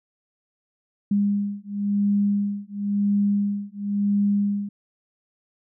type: beating tone pair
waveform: sine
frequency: 202.3 / 203.26 Hz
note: G#3 / G#3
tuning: -45 / -37 cents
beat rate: 0.96 Hz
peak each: -23 dBFS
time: 1.11-4.69 s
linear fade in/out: 5 ms
effects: none